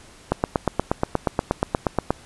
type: click train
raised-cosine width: 1 ms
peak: -4 dBFS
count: 16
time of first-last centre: 0.32-2.106 s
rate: 8.4 Hz
effects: pink hiss -48 dBFS RMS until 2.25 s + resampled to 24000 Hz